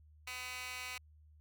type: tone with high-pass filter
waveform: 15% pulse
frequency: 251.8 Hz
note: B3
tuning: 34 cents sharp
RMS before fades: -44 dBFS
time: 0.27-0.98 s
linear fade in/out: 5 ms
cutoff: 1900 Hz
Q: 1.7
effects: added 76 Hz sine -59 dBFS peak until 1.4 s